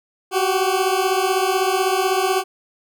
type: beating tone pair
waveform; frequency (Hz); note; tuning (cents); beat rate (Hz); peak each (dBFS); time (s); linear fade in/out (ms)
20% pulse; 370 / 386; F#4 / G4; 0 / -27; 16; -15; 0.31-2.44; 50
effects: none